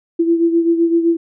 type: beating tone pair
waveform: sine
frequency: 334.1 / 341.9 Hz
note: E4 / F4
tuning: +23 / -37 cents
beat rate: 7.8 Hz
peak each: -12 / -19 dBFS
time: 0.19-1.17 s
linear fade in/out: 10 ms
effects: none